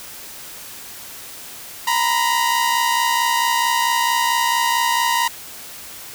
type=tone pair together; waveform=sawtooth; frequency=937.5 / 1002 Hz; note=A#5 / B5; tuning=+10 / +25 cents; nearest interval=minor second; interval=115 cents; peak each=-14 / -17 dBFS; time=1.87-5.28 s; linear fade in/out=5 ms; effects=white hiss -36 dBFS RMS until 6.14 s